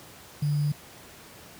sine tone with sample-and-hold, 146.83 Hz, D3, in tune, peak -22 dBFS, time 0.42-0.72 s, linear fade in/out 5 ms, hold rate 4900 Hz, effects pink hiss -48 dBFS RMS until 1.59 s + high-pass 80 Hz 12 dB/octave

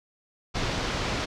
pink low-pass noise, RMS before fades -29 dBFS, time 0.54-1.26 s, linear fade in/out 20 ms, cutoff 5700 Hz, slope 24 dB/octave, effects none

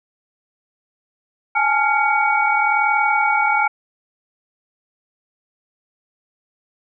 sine tone cluster, 826 / 867 / 1391 / 2246 Hz, G#5 / A5 / F6 / C#7, -10 / -26 / -7 / +22 cents, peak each -20 dBFS, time 1.55-3.68 s, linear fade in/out 10 ms, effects none

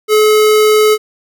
square tone, 428.1 Hz, A4, 47 cents flat, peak -7 dBFS, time 0.08-0.98 s, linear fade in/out 50 ms, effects none

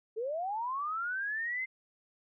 sine linear sweep, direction up, 420.6 to 2093 Hz, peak -32 dBFS, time 0.16-1.66 s, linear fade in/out 20 ms, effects none

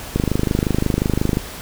click train, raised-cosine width 3 ms, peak -4 dBFS, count 32, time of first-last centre 0.16-1.371 s, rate 25.6 Hz, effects pink hiss -33 dBFS RMS until 1.61 s

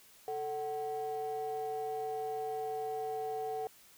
triangle ring-modulated tone, 596 Hz, D5, 25 cents sharp, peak -28 dBFS, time 0.28-3.67 s, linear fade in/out 0 ms, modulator 155 Hz, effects tanh soft clip ceiling -30 dBFS + white hiss -60 dBFS RMS until 3.97 s

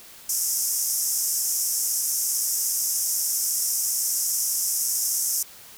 pink band-pass noise, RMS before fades -25 dBFS, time 0.29-5.43 s, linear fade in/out 5 ms, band 5300 to 15000 Hz, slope 96 dB/octave, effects white hiss -46 dBFS RMS until 5.77 s

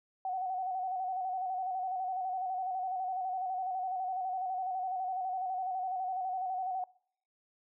sine tone with vibrato, 746 Hz, F#5, 14 cents sharp, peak -32 dBFS, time 0.25-6.84 s, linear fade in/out 2 ms, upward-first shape square, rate 12 Hz, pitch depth 39 cents each way, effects noise-tail reverb RT60 0.6 s tail -23 dB re dry

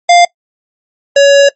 square tone pair in turn, 698.5 / 561.8 Hz, F5 / C#5, 0 / +23 cents, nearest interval major third, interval 377 cents, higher first, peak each -3 dBFS, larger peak neither, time 0.09-0.25 / 1.16-1.49 s, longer second, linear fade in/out 5 ms, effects noise-tail reverb RT60 0.1 s tail -21 dB re dry + MP3 32 kbps

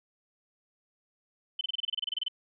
sine tone bursts, 3052 Hz, G7, 47 cents flat, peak -28 dBFS, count 15, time 1.59-2.283 s, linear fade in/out 5 ms, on 21 ms, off 27 ms, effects none

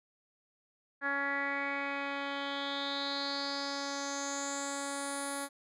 10% pulse tone with low-pass filter sweep, 280 Hz, C#4, 18 cents sharp, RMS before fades -36 dBFS, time 1.01-5.49 s, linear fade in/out 50 ms, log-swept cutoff 1700 to 11000 Hz, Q 6.2, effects none

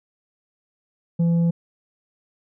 triangle tone with tanh clipping, 168.9 Hz, E3, 42 cents sharp, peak -17 dBFS, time 1.19-1.51 s, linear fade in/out 10 ms, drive 9 dB, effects none

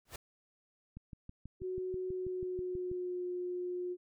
pink noise with exponential growth, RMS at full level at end -39 dBFS, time 0.05-0.16 s, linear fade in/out 5 ms, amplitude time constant 22 ms
click train, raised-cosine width 5 ms, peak -34 dBFS, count 13, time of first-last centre 0.97-2.915 s, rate 6.17 Hz
sine tone with pitch glide, 370 to 358.6 Hz, F#4 to F4, 0 to +46 cents, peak -35 dBFS, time 1.6-3.97 s, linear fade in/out 50 ms, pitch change -54 cents, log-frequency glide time 2.1-3.26 s
effects none

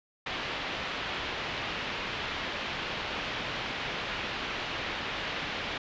white low-pass noise, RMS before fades -35 dBFS, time 0.26-5.78 s, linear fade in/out 5 ms, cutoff 3400 Hz, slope 24 dB/octave, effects resampled to 16000 Hz

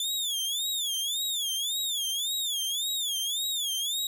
sawtooth tone with vibrato, 3465 Hz, A7, 27 cents flat, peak -25 dBFS, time 0-4.07 s, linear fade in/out 2 ms, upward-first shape sine, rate 1.8 Hz, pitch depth 170 cents each way, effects none

